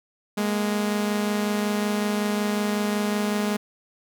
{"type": "tone pair together", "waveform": "sawtooth", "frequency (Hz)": [207.7, 233.1], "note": ["G#3", "A#3"], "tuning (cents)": [0, 0], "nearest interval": "major second", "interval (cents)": 200, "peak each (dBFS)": [-19, -27], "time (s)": [0.37, 3.57], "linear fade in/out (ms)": 10, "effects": []}